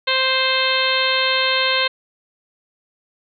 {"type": "harmonic tone", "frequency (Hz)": 523.3, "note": "C5", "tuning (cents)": 0, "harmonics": [1, 2, 3, 4, 5, 6, 7, 8], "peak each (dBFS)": [-24, -24, -24, -24, -24, -24, -24, -24], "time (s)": [0.07, 1.88], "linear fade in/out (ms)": 10, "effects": []}